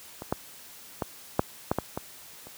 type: clicks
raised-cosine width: 1 ms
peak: -22 / -11 / -13 / -6 / -9 / -11 / -16 / -29 dBFS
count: 8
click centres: 0.221 / 0.325 / 1.022 / 1.394 / 1.715 / 1.786 / 1.975 / 2.47 s
effects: white hiss -48 dBFS RMS until 2.57 s + high-pass 60 Hz 12 dB/octave